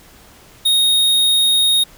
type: tone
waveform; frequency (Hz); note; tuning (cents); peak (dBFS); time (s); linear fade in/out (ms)
square; 3729; A#7; 0; -12; 0.65-1.84; 10
effects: pink hiss -45 dBFS RMS until 1.97 s